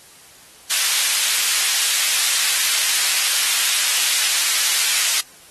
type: high-pass noise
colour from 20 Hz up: pink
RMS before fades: -19 dBFS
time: 0.7-5.21 s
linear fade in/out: 10 ms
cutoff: 2500 Hz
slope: 12 dB/octave
effects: white hiss -46 dBFS RMS until 5.5 s + AAC 32 kbps